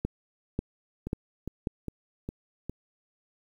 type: two click trains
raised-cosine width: 3 ms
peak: -15 / -21 dBFS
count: 4 / 5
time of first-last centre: 0.05-1.672 / 1.07-2.696 s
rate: 1.85 / 2.46 Hz
effects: 9-bit